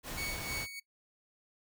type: noise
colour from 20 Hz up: pink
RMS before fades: -41 dBFS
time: 0.03-0.67 s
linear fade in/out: 50 ms
type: tone with tremolo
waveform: sawtooth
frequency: 2232 Hz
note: C#7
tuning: 11 cents sharp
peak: -32 dBFS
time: 0.17-0.8 s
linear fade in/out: 10 ms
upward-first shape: sine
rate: 3.2 Hz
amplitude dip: 65%
effects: noise-tail reverb RT60 0.1 s tail -19 dB re dry